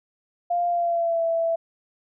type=tone with pitch glide; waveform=sine; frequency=698.5 to 663.5 Hz; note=F5 to E5; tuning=0 to +11 cents; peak=-20 dBFS; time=0.5-1.56 s; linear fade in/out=10 ms; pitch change=-89 cents; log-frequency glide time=0.68-1.23 s; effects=none

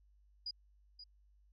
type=tone with echo; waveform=sine; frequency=4899 Hz; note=D#8; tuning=28 cents flat; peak=-38 dBFS; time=0.46-0.51 s; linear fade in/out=5 ms; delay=530 ms; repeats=1; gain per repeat=-11 dB; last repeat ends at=1.04 s; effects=added 50 Hz sine -64 dBFS peak until 1.52 s + MP3 48 kbps

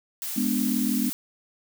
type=noise; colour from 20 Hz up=blue; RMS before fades=-32 dBFS; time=0.22-1.13 s; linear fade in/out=0 ms
type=chord; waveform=sine; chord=G# diminished; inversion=none; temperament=equal; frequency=207.7 / 246.9 / 293.7 Hz; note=G#3 / B3 / D4; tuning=0 / 0 / 0 cents; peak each=-27 / -25 / -30 dBFS; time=0.36-1.1 s; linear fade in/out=10 ms
effects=none

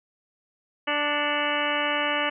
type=harmonic tone with a mistuned harmonic; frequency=293.7 Hz; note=D4; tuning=in tune; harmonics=1 / 2 / 3 / 4 / 5 / 6 / 7 / 8 / 9 / 10; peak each=-34 / -30 / -32 / -31 / -33 / -31 / -34 / -33 / -34 / -31 dBFS; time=0.87-2.3 s; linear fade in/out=10 ms; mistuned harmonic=8; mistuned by=-69 cents; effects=none

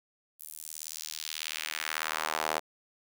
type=tone with high-pass filter sweep; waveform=sawtooth; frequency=78.3 Hz; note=D#2; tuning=11 cents sharp; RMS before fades=-36 dBFS; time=0.39-2.6 s; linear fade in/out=20 ms; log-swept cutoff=12000 to 650 Hz; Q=1.3; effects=none

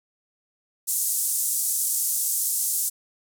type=band-pass noise; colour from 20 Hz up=pink; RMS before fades=-25 dBFS; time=0.87-2.9 s; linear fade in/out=20 ms; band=7500 to 14000 Hz; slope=24 dB/octave; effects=none

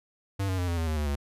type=tone with pitch steps; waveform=square; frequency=98 / 93.63 / 89.45 / 85.46 / 81.65 / 78.01 / 74.53 / 71.2 Hz; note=G2 / F#2 / F2 / F2 / E2 / D#2 / D2 / C#2; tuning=0 / +21 / +42 / -37 / -16 / +5 / +26 / +47 cents; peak=-27 dBFS; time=0.39-1.158 s; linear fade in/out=10 ms; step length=96 ms; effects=resampled to 32000 Hz

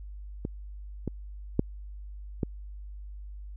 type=clicks; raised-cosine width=3 ms; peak=-18 / -17 / -9 / -14 dBFS; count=4; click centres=0.451 / 1.077 / 1.594 / 2.432 s; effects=added 50 Hz sine -39 dBFS peak until 3.56 s

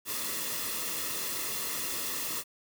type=noise with comb filter; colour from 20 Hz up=white; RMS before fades=-34 dBFS; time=0.05-2.44 s; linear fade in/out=50 ms; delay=1.3 ms; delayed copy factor=-0.6; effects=none

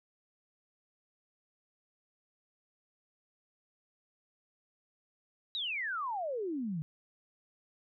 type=exponential sweep; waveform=sine; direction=down; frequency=3951 to 147.8 Hz; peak=-33 dBFS; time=5.55-6.82 s; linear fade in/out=0 ms; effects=none

